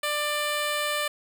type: tone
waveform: 10% pulse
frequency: 593 Hz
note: D5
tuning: 17 cents sharp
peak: -17 dBFS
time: 0.03-1.08 s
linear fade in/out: 5 ms
effects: none